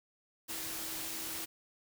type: tone in noise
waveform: sine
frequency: 323.8 Hz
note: E4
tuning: 31 cents flat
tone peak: -51 dBFS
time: 0.48-1.46 s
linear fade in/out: 20 ms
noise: white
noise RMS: -40 dBFS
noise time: 0.48-1.46 s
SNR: -14 dB
effects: none